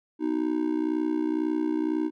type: tone with amplitude modulation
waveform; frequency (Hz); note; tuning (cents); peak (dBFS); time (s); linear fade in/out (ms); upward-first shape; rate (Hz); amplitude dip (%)
triangle; 311.6; D#4; +3; -18; 0.19-2.11; 50; sine; 62; 90
effects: none